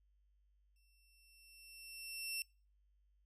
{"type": "tone with exponential growth", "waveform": "15% pulse", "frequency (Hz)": 2700, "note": "E7", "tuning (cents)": 41, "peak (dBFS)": -31, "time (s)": [0.76, 2.42], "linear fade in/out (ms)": 1, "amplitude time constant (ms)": 360, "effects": ["noise-tail reverb RT60 0.4 s tail -26 dB re dry", "added 50 Hz sine -70 dBFS peak until 3.25 s"]}